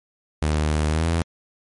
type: tone with pitch glide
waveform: sawtooth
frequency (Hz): 76.4 to 83.31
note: D#2 to E2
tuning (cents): -31 to +19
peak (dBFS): -15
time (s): 0.42-1.22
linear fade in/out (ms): 0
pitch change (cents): +150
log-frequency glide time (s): 0.89-1.08
effects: MP3 48 kbps